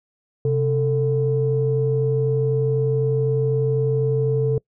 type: tone pair together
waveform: sine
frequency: 131.76 / 444 Hz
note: C3 / A4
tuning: +12 / +16 cents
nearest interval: octave + major sixth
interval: 2104 cents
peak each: -19 dBFS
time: 0.45-4.58 s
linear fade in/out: 2 ms
effects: noise-tail reverb RT60 0.1 s tail -25 dB re dry + tanh soft clip ceiling -9 dBFS